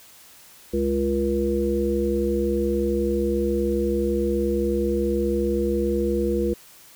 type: harmonic tone with a mistuned harmonic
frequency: 69.4 Hz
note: C#2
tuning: 3 cents sharp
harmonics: 1 / 3 / 5 / 7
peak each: -28 / -26 / -24 / -25 dBFS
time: 0.73-6.54 s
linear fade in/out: 10 ms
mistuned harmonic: 7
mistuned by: -26 cents
effects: white hiss -49 dBFS RMS until 6.95 s